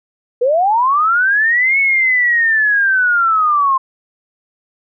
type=linear two-way sweep; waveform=sine; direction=up then down; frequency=466.2 to 2217 to 1046 Hz; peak=-10 dBFS; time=0.41-3.78 s; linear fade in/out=10 ms; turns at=1.79 s; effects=none